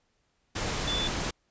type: tone in noise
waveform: sine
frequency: 3488 Hz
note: A7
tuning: 16 cents flat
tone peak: -29 dBFS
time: 0.87-1.08 s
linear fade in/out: 10 ms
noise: pink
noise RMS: -31 dBFS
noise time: 0.55-1.31 s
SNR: -1 dB
effects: pink hiss -73 dBFS RMS until 1.5 s + resampled to 16000 Hz